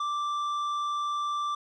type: tone with tanh clipping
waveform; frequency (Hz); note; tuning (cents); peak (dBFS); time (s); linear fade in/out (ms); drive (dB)
triangle; 1174.7; D6; 0; -29; 0-1.55; 5; 12
effects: none